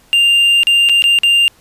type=tone with dropouts; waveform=triangle; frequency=2794 Hz; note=F7; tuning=in tune; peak=-6 dBFS; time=0.13-1.48 s; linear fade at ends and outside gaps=0 ms; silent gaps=0.633-0.67 / 0.889-0.895 / 1.022-1.04 / 1.188-1.234 s; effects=pink hiss -49 dBFS RMS until 1.6 s + resampled to 32000 Hz